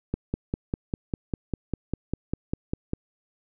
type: click train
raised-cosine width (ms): 3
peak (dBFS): -13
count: 15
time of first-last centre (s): 0.14-2.934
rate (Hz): 5.01
effects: none